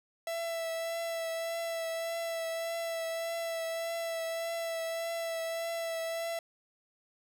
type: tone with vibrato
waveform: 45% pulse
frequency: 663 Hz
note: E5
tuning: 10 cents sharp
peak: -33 dBFS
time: 0.27-6.39 s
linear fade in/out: 2 ms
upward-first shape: triangle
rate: 1.7 Hz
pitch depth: 22 cents each way
effects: none